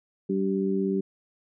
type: harmonic tone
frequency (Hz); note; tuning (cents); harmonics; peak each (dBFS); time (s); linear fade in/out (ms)
96.7; G2; -23; 2 / 3 / 4; -26 / -31 / -27; 0.29-1.01; 10
effects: none